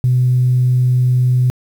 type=tone; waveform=sine; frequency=125.8 Hz; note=B2; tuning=32 cents sharp; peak=-9 dBFS; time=0.04-1.5 s; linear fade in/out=0 ms; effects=tanh soft clip ceiling -5 dBFS + 7-bit